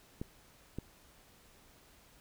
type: clicks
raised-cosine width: 3 ms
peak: -25 dBFS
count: 2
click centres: 0.215 / 0.786 s
effects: pink hiss -62 dBFS RMS until 2.2 s